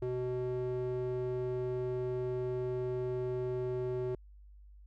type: tone with band-pass filter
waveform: square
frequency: 125.3 Hz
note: B2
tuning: 25 cents sharp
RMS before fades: -35 dBFS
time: 0.02-4.15 s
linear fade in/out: 2 ms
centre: 360 Hz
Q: 2.2
effects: added 50 Hz sine -52 dBFS peak until 4.86 s